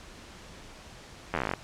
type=slowing click train; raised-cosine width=0.5 ms; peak=-13 dBFS; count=13; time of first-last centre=1.34-1.537 s; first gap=11 ms; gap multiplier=1.07; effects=pink hiss -48 dBFS RMS until 1.63 s + low-pass 7000 Hz 12 dB/octave